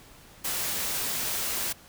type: noise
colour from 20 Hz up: white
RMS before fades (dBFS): -30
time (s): 0.44-1.73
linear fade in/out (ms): 10
effects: pink hiss -52 dBFS RMS until 1.88 s